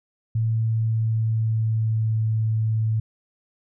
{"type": "tone with pitch glide", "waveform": "sine", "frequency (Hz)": [112.3, 110.37], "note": ["A2", "A2"], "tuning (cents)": [36, 6], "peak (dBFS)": -19, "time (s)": [0.35, 3], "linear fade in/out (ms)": 5, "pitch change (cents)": -30, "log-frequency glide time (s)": [0.55, 2.19], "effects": []}